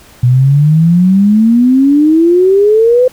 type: exponential sweep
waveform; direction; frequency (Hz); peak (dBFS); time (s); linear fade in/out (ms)
sine; up; 120.8 to 513; -4; 0.23-3.08; 5
effects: pink hiss -40 dBFS RMS until 3.12 s